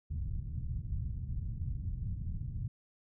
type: low-pass noise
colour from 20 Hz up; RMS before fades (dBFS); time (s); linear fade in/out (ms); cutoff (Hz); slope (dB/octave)
white; -37; 0.1-2.68; 5; 120; 24
effects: none